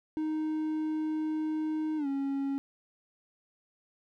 triangle tone with pitch glide, 311.1 to 275.6 Hz, D#4 to C#4, 0 to -10 cents, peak -27 dBFS, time 0.17-2.58 s, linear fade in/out 0 ms, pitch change -210 cents, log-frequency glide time 1.97-2.07 s, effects none

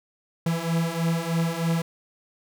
45% pulse beating tone pair, 164.2 / 167.4 Hz, E3 / E3, -6 / +27 cents, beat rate 3.2 Hz, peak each -27 / -25 dBFS, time 0.46-1.82 s, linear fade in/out 5 ms, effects none

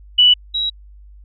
sine tone pair in turn, 2960 / 3864 Hz, F#7 / B7, 0 / -39 cents, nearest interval perfect fourth, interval 461 cents, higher second, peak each -7 / -17 dBFS, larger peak first, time 0.18-0.34 / 0.54-0.7 s, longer neither, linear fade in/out 10 ms, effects added 50 Hz sine -39 dBFS peak until 1.24 s

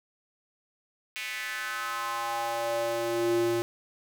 square tone with high-pass filter sweep, 116.54 Hz, A#2, in tune, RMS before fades -30 dBFS, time 1.16-3.62 s, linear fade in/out 0 ms, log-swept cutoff 2400 to 270 Hz, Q 3.4, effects none

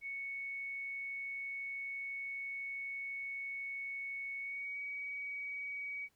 sine tone with pitch glide, 2217 to 2261 Hz, C#7 to C#7, 0 to +34 cents, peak -39 dBFS, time 0.01-6.09 s, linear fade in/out 50 ms, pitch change +34 cents, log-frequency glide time 4.4-4.8 s, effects pink hiss -75 dBFS RMS until 6.15 s

